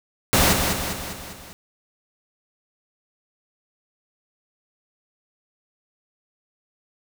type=noise with echo; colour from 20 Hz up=pink; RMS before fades=-17 dBFS; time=0.33-0.53 s; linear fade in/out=0 ms; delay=200 ms; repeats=5; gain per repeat=-5 dB; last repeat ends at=1.53 s; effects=none